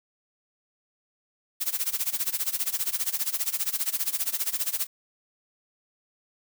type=noise with tremolo; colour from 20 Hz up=blue; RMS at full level=-25 dBFS; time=1.6-4.87 s; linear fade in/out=20 ms; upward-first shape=sine; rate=15 Hz; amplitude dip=90%; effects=none